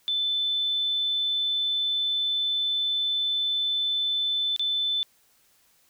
sine tone with dropouts, 3520 Hz, A7, in tune, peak -23 dBFS, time 0.08-5.03 s, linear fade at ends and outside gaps 0 ms, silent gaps 4.563-4.595 s, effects white hiss -63 dBFS RMS until 5.89 s

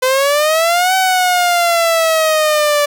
sawtooth exponential two-way sweep, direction up then down, 507 to 760 to 580 Hz, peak -7 dBFS, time 0.02-2.86 s, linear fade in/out 10 ms, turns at 0.95 s, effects none

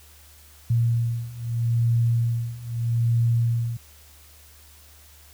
sine beating tone pair, 116.54 / 117.33 Hz, A#2 / A#2, 0 / +12 cents, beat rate 0.79 Hz, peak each -24 / -22 dBFS, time 0.7-3.77 s, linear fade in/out 5 ms, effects added 74 Hz sine -51 dBFS peak until 5.33 s + white hiss -52 dBFS RMS until 5.33 s

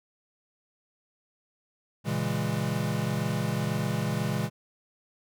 square chord, A# half-diminished seventh, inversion none, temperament equal with one note detuned, 116.54 / 138.59 / 164.81 / 206.5 Hz, A#2 / C#3 / E3 / G#3, 0 / 0 / 0 / -10 cents, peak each -33 dBFS, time 2.04-4.5 s, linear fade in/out 50 ms, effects none

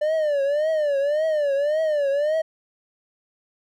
triangle tone with vibrato, 593 Hz, D5, 17 cents sharp, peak -17 dBFS, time 0.01-2.42 s, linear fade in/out 10 ms, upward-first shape triangle, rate 1.8 Hz, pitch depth 150 cents each way, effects none

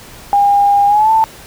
sine tone with pitch glide, 808 to 886.2 Hz, G#5 to A5, -48 to +12 cents, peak -7 dBFS, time 0.33-1.24 s, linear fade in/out 0 ms, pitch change +160 cents, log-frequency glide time 0.87-1.11 s, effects pink hiss -36 dBFS RMS until 1.46 s

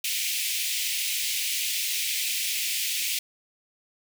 pink high-pass noise, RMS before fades -28 dBFS, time 0.04-3.19 s, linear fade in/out 5 ms, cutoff 2200 Hz, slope 48 dB/octave, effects none

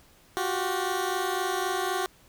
15% pulse tone pair together, 360.2 / 384.1 Hz, F#4 / G4, -46 / -35 cents, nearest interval minor second, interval 111 cents, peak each -23 dBFS, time 0.37-2.06 s, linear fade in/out 0 ms, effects pink hiss -58 dBFS RMS until 2.28 s

